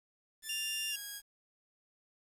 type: tone with pitch glide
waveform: 5% pulse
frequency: 1760 to 1642.1 Hz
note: A6 to G#6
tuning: 0 to -20 cents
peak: -31 dBFS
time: 0.42-1.22 s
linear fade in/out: 50 ms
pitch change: -120 cents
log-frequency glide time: 0.9-0.96 s
type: tone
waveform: sawtooth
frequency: 2794 Hz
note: F7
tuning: in tune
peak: -32 dBFS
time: 0.49-0.96 s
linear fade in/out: 5 ms
effects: resampled to 32000 Hz + 10-bit